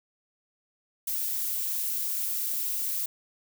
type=noise; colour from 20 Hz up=violet; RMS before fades=-30 dBFS; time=1.07-3.06 s; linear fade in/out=5 ms; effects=none